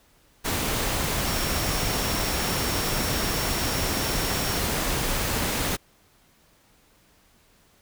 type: tone in noise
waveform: sine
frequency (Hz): 5520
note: F8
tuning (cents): -21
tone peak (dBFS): -35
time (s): 1.25-4.6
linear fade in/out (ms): 20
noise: pink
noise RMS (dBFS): -26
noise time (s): 0.44-5.77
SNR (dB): -12
effects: pink hiss -60 dBFS RMS until 7.81 s